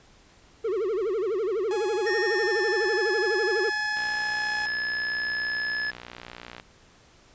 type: tone with vibrato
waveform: triangle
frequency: 408.7 Hz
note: G#4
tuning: 28 cents flat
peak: -22 dBFS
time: 0.64-3.7 s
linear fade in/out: 10 ms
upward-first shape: sine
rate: 12 Hz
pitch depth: 220 cents each way
type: tone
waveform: sawtooth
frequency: 841 Hz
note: G#5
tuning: 22 cents sharp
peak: -29 dBFS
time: 1.71-4.66 s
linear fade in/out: 0 ms
type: tone with pitch glide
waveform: square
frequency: 1829 to 1716.4 Hz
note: A#6 to A6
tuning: -33 to -43 cents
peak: -27 dBFS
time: 2.06-5.91 s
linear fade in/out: 10 ms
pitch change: -110 cents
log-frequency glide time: 2.24-3.14 s
type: click train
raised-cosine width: 0.3 ms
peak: -23 dBFS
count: 159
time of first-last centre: 3.97-6.599 s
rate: 60.1 Hz
effects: pink hiss -56 dBFS RMS until 7.34 s + resampled to 16000 Hz